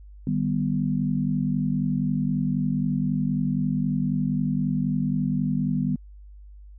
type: chord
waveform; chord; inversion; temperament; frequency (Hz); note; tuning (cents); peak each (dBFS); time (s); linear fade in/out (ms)
sine; Eb augmented; none; equal with one note detuned; 152.1 / 196 / 246.9; Eb3 / G3 / B3; -39 / 0 / 0; -26; 0.27-5.96; 2
effects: added 50 Hz sine -42 dBFS peak until 6.78 s